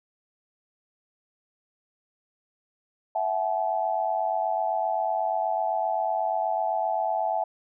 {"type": "tone cluster", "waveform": "sine", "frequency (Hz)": [661, 749, 856], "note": ["E5", "F#5", "A5"], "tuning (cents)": [5, 21, -48], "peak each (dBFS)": -28, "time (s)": [3.15, 7.44], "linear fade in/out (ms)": 5, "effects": []}